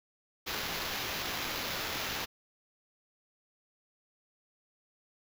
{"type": "noise with sample-and-hold", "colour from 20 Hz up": "violet", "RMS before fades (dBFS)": -36, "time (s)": [0.46, 2.26], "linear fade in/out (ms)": 20, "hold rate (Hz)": 8820, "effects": []}